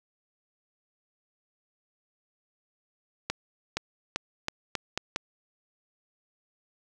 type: accelerating click train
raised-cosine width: 0.2 ms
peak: -11 dBFS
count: 7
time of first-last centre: 3.3-5.161 s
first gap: 470 ms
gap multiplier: 0.83
effects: none